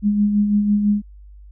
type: tone with tremolo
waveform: sine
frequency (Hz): 206.6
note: G#3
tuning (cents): -9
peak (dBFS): -12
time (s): 0.02-1.02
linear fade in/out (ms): 50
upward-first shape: sine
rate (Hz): 6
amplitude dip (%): 45
effects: added 50 Hz sine -39 dBFS peak until 1.51 s